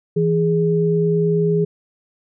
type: tone pair together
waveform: sine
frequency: 164.81 / 414.7 Hz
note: E3 / G#4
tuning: 0 / -3 cents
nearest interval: octave + major third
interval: 1597 cents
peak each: -17 dBFS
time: 0.16-1.65 s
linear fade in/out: 10 ms
effects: none